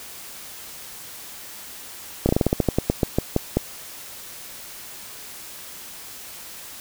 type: slowing click train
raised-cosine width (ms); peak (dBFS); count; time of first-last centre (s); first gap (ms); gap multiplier
2; -4; 15; 2.26-3.57; 30; 1.16
effects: white hiss -39 dBFS RMS until 6.8 s